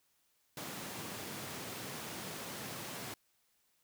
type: high-pass noise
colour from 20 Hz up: pink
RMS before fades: -44 dBFS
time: 0.57-3.14 s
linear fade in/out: 2 ms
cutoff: 110 Hz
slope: 24 dB/octave
effects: white hiss -75 dBFS RMS until 3.83 s